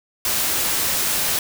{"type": "noise", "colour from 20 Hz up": "white", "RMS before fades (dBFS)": -21, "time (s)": [0.25, 1.39], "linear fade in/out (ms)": 2, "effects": []}